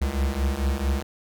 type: beating tone pair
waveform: square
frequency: 65.6 / 70.1 Hz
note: C2 / C#2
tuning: +5 / +20 cents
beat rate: 4.5 Hz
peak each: -27 / -25 dBFS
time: 0.01-1.03 s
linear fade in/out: 10 ms
effects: none